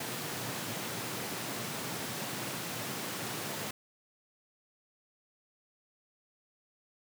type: high-pass noise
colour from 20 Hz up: pink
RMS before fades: -38 dBFS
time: 0-3.71 s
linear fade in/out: 5 ms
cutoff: 110 Hz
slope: 48 dB/octave
effects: none